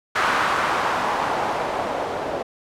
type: noise with low-pass filter sweep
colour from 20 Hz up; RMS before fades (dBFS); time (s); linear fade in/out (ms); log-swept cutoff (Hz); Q
blue; -23; 0.15-2.43; 10; 1300 to 590; 1.7
effects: none